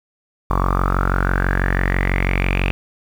sawtooth tone with low-pass filter sweep, 46.07 Hz, F#1, 7 cents flat, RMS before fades -18 dBFS, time 0.5-2.71 s, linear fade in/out 0 ms, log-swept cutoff 1100 to 2600 Hz, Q 8.3, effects 7-bit

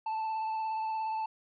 triangle tone with vibrato, 880 Hz, A5, in tune, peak -29 dBFS, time 0.06-1.26 s, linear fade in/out 5 ms, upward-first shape sine, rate 17 Hz, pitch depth 16 cents each way, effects resampled to 11025 Hz

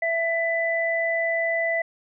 sine tone pair together, 665.1 / 1993 Hz, E5 / B6, +15 / +15 cents, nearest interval octave + perfect fifth, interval 1900 cents, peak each -24 dBFS, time 0.02-1.82 s, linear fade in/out 5 ms, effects none

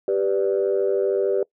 sine chord, G major, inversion none, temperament equal, 392 / 493.9 / 587.3 Hz, G4 / B4 / D5, 0 / 0 / 0 cents, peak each -20 / -23 / -25 dBFS, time 0.08-1.43 s, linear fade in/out 2 ms, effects noise-tail reverb RT60 0.1 s tail -24 dB re dry + tanh soft clip ceiling -11 dBFS

